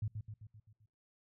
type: tone with echo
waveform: sine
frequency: 106.7 Hz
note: G#2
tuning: 47 cents sharp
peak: -33 dBFS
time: 0.02-0.08 s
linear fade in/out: 5 ms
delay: 130 ms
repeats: 6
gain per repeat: -5 dB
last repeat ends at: 0.86 s
effects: noise-tail reverb RT60 0.4 s tail -25 dB re dry